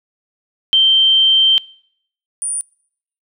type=tone pair in turn; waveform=sine; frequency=3130 / 9379 Hz; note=G7 / D9; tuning=-3 / -3 cents; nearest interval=octave + perfect fifth; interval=1900 cents; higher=second; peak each=-8 / -18 dBFS; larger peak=first; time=0.73-1.58 / 2.42-2.61 s; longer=first; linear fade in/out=0 ms; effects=noise-tail reverb RT60 0.7 s tail -26 dB re dry